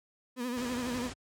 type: tone with vibrato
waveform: 35% pulse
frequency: 246.5 Hz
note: B3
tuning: 3 cents flat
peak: -31 dBFS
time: 0.36-1.11 s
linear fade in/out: 50 ms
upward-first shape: sine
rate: 12 Hz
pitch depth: 67 cents each way
type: low-pass noise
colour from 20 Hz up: pink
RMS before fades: -42 dBFS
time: 0.56-1.14 s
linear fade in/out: 20 ms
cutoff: 9000 Hz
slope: 48 dB/octave
effects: high-pass 60 Hz 12 dB/octave